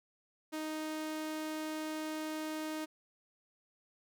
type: tone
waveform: sawtooth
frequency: 311.1 Hz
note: D#4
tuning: in tune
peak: -33 dBFS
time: 0.52-2.86 s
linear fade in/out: 20 ms
effects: none